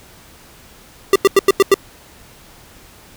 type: tone bursts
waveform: square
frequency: 392.6 Hz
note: G4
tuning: 3 cents sharp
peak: -7 dBFS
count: 6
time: 1.13-1.742 s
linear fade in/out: 2 ms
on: 27 ms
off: 90 ms
effects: pink hiss -44 dBFS RMS until 3.16 s